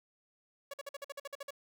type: tone bursts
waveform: sawtooth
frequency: 562 Hz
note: C#5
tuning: 24 cents sharp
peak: -36 dBFS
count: 11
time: 0.71-1.507 s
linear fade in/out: 5 ms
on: 27 ms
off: 50 ms
effects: none